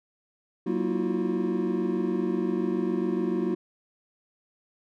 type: tone cluster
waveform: triangle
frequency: 187.7 / 235.1 / 319.9 / 346.6 / 366.8 Hz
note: F#3 / A#3 / D#4 / F4 / F#4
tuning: +25 / +15 / +48 / -13 / -15 cents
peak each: -29 dBFS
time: 0.66-3.55 s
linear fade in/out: 10 ms
effects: none